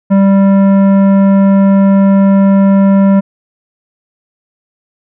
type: tone with tanh clipping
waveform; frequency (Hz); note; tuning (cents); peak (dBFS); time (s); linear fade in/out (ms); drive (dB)
sine; 196; G3; 0; -6; 0.1-3.21; 20; 13
effects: none